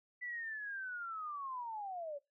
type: linear sweep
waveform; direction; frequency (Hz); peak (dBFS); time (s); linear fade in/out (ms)
sine; down; 1989 to 553; -40; 0.21-2.19; 20
effects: noise-tail reverb RT60 0.2 s tail -21 dB re dry